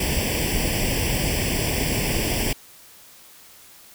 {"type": "noise with comb filter", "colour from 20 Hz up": "pink", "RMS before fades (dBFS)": -23, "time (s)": [0, 2.53], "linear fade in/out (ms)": 5, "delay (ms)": 0.38, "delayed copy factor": 0.9, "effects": ["white hiss -48 dBFS RMS until 3.94 s"]}